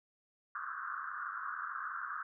pink band-pass noise, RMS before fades -41 dBFS, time 0.55-2.23 s, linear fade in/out 2 ms, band 1100 to 1600 Hz, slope 96 dB/octave, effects none

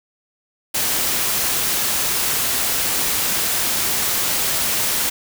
white noise, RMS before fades -20 dBFS, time 0.74-5.1 s, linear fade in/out 10 ms, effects none

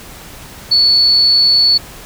sine tone, 4435 Hz, C#8, in tune, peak -7 dBFS, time 0.71-1.78 s, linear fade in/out 10 ms, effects pink hiss -34 dBFS RMS until 2.05 s

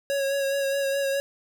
square tone with vibrato, 552 Hz, C#5, 7 cents flat, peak -24 dBFS, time 0.1-1.2 s, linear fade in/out 0 ms, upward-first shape sine, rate 4.8 Hz, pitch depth 24 cents each way, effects 11-bit

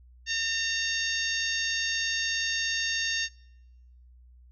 harmonic tone with a mistuned harmonic, 917 Hz, A#5, 29 cents flat, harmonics 2 / 3 / 4 / 5 / 6 / 7, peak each -31 / -33 / -34 / -35 / -36 / -36 dBFS, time 0.26-3.29 s, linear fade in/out 50 ms, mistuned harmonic 2, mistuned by -15 cents, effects noise-tail reverb RT60 1.0 s tail -26 dB re dry + added 61 Hz sine -51 dBFS peak until 4.51 s

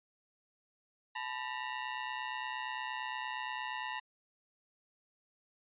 20% pulse ring-modulated tone, 932.3 Hz, A#5, in tune, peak -29 dBFS, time 1.15-4 s, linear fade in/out 10 ms, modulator 64.3 Hz, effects resampled to 8000 Hz

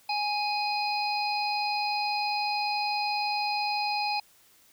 harmonic tone with a mistuned harmonic, 830.6 Hz, G#5, in tune, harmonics 1 / 3 / 5 / 6, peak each -28 / -33 / -35 / -36 dBFS, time 0.09-4.2 s, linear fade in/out 5 ms, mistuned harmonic 6, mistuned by -17 cents, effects white hiss -60 dBFS RMS until 4.72 s

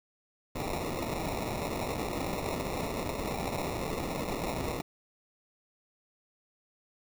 blue noise with sample-and-hold, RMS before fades -34 dBFS, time 0.55-4.82 s, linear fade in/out 10 ms, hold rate 1575 Hz, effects none

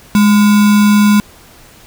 sine tone with sample-and-hold, 207.7 Hz, G#3, in tune, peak -5 dBFS, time 0.15-1.2 s, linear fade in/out 0 ms, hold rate 1225 Hz, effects pink hiss -41 dBFS RMS until 1.86 s

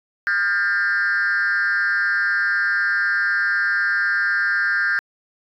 sine tone with frequency modulation, 1600 Hz, G6, 35 cents sharp, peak -15 dBFS, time 0.27-4.99 s, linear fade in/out 0 ms, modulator 188 Hz, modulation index 1, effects tanh soft clip ceiling -15 dBFS

